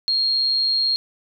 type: tone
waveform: sine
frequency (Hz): 4246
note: C8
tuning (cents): +25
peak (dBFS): -17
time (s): 0.08-0.96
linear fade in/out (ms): 0
effects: none